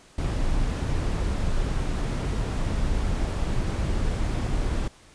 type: noise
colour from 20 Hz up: brown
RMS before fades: -25 dBFS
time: 0.18-4.88 s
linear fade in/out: 5 ms
effects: pink hiss -53 dBFS RMS until 5.14 s + resampled to 22050 Hz